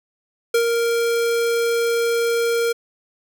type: tone with ADSR envelope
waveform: square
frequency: 466.2 Hz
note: A#4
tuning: in tune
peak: -14 dBFS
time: 0.54-2.73 s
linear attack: 6 ms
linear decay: 86 ms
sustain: -4 dB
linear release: 14 ms
effects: none